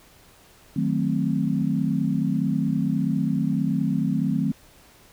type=chord; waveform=sine; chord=D# diminished seventh; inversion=none; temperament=equal; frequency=155.56 / 185 / 220 / 261.6 Hz; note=D#3 / F#3 / A3 / C4; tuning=0 / 0 / 0 / 0 cents; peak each=-26 dBFS; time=0.76-4.52 s; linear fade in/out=5 ms; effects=pink hiss -53 dBFS RMS until 5.12 s